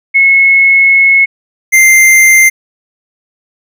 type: tone pair in turn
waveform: sine / square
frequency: 2184 / 2091 Hz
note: C#7 / C7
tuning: -26 / -2 cents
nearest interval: minor second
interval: 76 cents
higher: first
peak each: -3 dBFS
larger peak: neither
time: 0.14-1.26 / 1.72-2.5 s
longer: first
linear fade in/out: 20 ms
effects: none